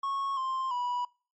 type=tone with pitch steps; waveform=triangle; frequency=1099 / 1051 / 979 Hz; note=C#6 / C6 / B5; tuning=-15 / +7 / -15 cents; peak=-27 dBFS; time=0.03-1.05 s; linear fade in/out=5 ms; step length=340 ms; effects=noise-tail reverb RT60 0.4 s tail -25 dB re dry + MP3 32 kbps